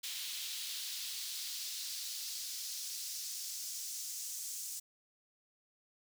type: noise with high-pass filter sweep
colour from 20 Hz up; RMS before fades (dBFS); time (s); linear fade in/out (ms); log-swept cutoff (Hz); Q
pink; -42; 0.03-4.8; 10; 3400 to 6700; 1.8
effects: none